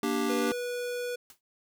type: chord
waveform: square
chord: G minor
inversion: first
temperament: just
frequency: 235.2 / 294 / 392 Hz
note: Bb3 / D4 / G4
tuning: +16 / +2 / 0 cents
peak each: -32 dBFS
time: 0.03-0.52 s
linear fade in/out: 2 ms
type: tone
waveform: square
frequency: 488.6 Hz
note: B4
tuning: 19 cents flat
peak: -32 dBFS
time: 0.29-1.16 s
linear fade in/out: 10 ms
type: noise with exponential decay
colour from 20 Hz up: white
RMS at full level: -47 dBFS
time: 1.3-1.41 s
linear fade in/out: 2 ms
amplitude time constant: 22 ms
effects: none